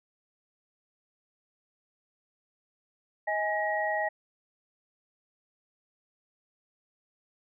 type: tone cluster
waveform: sine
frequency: 632 / 829 / 1900 Hz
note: D#5 / G#5 / A#6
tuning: +27 / -3 / +33 cents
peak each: -31 dBFS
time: 3.27-4.09 s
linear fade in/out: 10 ms
effects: none